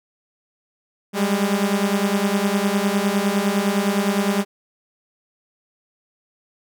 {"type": "beating tone pair", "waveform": "sawtooth", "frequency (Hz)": [196, 205.8], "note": ["G3", "G#3"], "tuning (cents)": [0, -16], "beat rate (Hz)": 9.8, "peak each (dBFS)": -17, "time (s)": [1.13, 4.45], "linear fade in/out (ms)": 50, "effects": []}